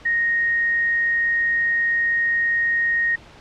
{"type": "tone", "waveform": "sine", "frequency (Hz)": 1864.7, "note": "A#6", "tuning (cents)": 0, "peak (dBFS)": -17, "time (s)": [0.05, 3.16], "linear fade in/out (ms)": 10, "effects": ["pink hiss -45 dBFS RMS until 3.4 s", "low-pass 4000 Hz 12 dB/octave"]}